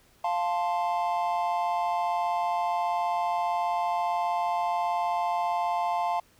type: chord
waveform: triangle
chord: F major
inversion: none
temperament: equal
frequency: 698.5 / 880 / 1046.5 Hz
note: F5 / A5 / C6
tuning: 0 / 0 / 0 cents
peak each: -26 / -27 / -31 dBFS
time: 0.24-6.2 s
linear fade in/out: 5 ms
effects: pink hiss -61 dBFS RMS until 6.39 s